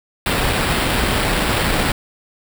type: noise with sample-and-hold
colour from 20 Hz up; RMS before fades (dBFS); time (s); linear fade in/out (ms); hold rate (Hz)
pink; -18; 0.26-1.92; 2; 6300
effects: none